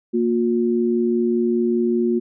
sine tone pair together, 233.1 / 358.1 Hz, A#3 / F4, 0 / +43 cents, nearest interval perfect fifth, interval 743 cents, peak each -19 dBFS, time 0.13-2.2 s, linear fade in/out 20 ms, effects none

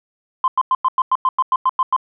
sine tone bursts, 1038 Hz, C6, 14 cents flat, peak -11 dBFS, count 12, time 0.44-1.964 s, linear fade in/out 2 ms, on 39 ms, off 96 ms, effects tanh soft clip ceiling -7 dBFS

